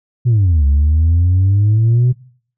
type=exponential two-way sweep; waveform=sine; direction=down then up; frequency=127.3 to 68.9 to 127.3 Hz; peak=-7 dBFS; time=0.25-2.13 s; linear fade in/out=20 ms; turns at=0.66 s; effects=noise-tail reverb RT60 0.5 s tail -20 dB re dry + tanh soft clip ceiling -7 dBFS